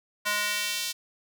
square tone with high-pass filter sweep, 207.7 Hz, G#3, in tune, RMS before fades -29 dBFS, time 0.25-0.93 s, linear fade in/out 20 ms, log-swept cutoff 1300 to 4000 Hz, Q 1.1, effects none

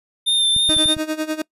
square tone with vibrato, 3600 Hz, A7, 39 cents sharp, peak -15 dBFS, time 0.26-0.95 s, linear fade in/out 20 ms, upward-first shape sine, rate 3.3 Hz, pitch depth 20 cents each way
clicks, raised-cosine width 5 ms, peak -19 dBFS, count 5, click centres 0.564 / 0.692 / 0.766 / 0.858 / 0.967 s
30% pulse tone with tremolo, 311.1 Hz, D#4, in tune, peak -16 dBFS, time 0.69-1.42 s, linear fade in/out 5 ms, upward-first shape sine, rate 10 Hz, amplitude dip 85%
effects noise-tail reverb RT60 0.1 s tail -24 dB re dry + resampled to 32000 Hz

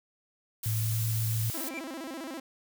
blue noise, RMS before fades -36 dBFS, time 0.63-1.69 s, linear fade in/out 5 ms
sine tone with pitch glide, 110 to 111.54 Hz, A2 to A2, 0 to +24 cents, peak -27 dBFS, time 0.66-1.5 s, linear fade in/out 0 ms, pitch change +24 cents, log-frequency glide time 0.79-1.04 s
sawtooth tone with vibrato, 295.4 Hz, D4, 10 cents sharp, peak -33 dBFS, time 1.54-2.4 s, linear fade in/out 5 ms, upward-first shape square, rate 15 Hz, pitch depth 190 cents each way
triangle tone with exponential growth, 2349 Hz, D7, in tune, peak -31 dBFS, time 1.59-1.79 s, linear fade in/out 1 ms, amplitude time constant 42 ms
effects none

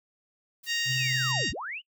blue noise, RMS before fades -48 dBFS, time 0.63-1.32 s, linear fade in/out 10 ms
harmonic tone, 932.3 Hz, A#5, in tune, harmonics 2 / 3 / 4 / 5 / 6 / 7 / 8, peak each -31 / -31 / -34 / -35 / -38 / -42 / -40 dBFS, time 0.66-1.53 s, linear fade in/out 50 ms
sine tone with tremolo, 129.9 Hz, C3, 12 cents flat, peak -29 dBFS, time 0.85-1.46 s, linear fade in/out 50 ms, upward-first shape triangle, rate 20 Hz, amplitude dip 30%
sine linear two-way sweep, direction down then up, 3061 to 41.05 to 3061 Hz, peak -33 dBFS, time 0.91-1.82 s, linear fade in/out 50 ms, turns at 1.51 s
effects noise-tail reverb RT60 0.1 s tail -25 dB re dry

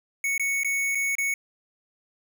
square tone with dropouts, 2218 Hz, C#7, in tune, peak -24 dBFS, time 0.24-1.34 s, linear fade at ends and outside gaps 2 ms, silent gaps 0.379-0.396 / 0.634-0.646 / 0.949-0.953 / 1.153-1.183 s, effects none

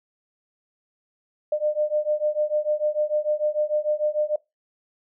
sine beating tone pair, 600 / 606.7 Hz, D5 / D#5, +37 / -44 cents, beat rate 6.7 Hz, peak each -24 dBFS, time 1.52-4.36 s, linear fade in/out 5 ms, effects noise-tail reverb RT60 0.2 s tail -22 dB re dry

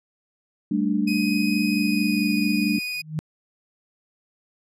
sine chord, G suspended second, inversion none, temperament just, 196 / 220.5 / 294 Hz, G3 / A3 / D4, 0 / +4 / +2 cents, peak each -24 dBFS, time 0.71-2.79 s, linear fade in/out 5 ms
30% pulse tone with pitch glide, 2509 to 2477 Hz, D#7 to D#7, +14 to -8 cents, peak -24 dBFS, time 1.07-3.02 s, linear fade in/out 10 ms, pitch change -22 cents, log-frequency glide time 1.72-2.29 s
sine tone with exponential growth, 155.56 Hz, D#3, in tune, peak -20 dBFS, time 2.95-3.19 s, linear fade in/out 0 ms, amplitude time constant 52 ms
effects low-pass 12000 Hz 12 dB/octave

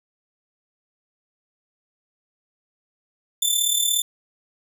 15% pulse tone with amplitude modulation, 3539 Hz, A7, 9 cents sharp, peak -9 dBFS, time 3.42-4.02 s, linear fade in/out 5 ms, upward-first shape sine, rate 37 Hz, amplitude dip 60%, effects none

